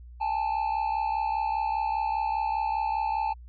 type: tone pair together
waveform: triangle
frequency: 815 / 880 Hz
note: G#5 / A5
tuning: -33 / 0 cents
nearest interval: minor second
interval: 133 cents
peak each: -28 / -25 dBFS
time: 0.2-3.34 s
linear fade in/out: 20 ms
effects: added 60 Hz sine -43 dBFS peak until 3.48 s + resampled to 11025 Hz